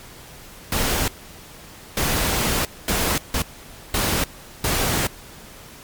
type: noise bursts at uneven times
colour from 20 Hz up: pink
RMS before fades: -21 dBFS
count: 6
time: 0.72-1.08 / 1.97-2.65 / 2.88-3.18 / 3.34-3.42 / 3.94-4.24 / 4.64-5.07 s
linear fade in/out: 2 ms
effects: pink hiss -42 dBFS RMS until 5.83 s + MP3 96 kbps